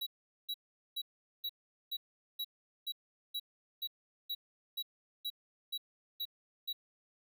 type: tone bursts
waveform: square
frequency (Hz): 3900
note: B7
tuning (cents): -23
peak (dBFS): -36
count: 15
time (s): 0.01-6.73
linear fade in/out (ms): 10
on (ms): 56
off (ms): 420
effects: none